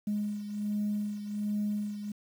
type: beating tone pair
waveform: sine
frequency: 207.7 / 209 Hz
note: G#3 / G#3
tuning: 0 / +11 cents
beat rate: 1.3 Hz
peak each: -30 / -36 dBFS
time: 0.07-2.12 s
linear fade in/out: 5 ms
effects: tanh soft clip ceiling -24 dBFS + 9-bit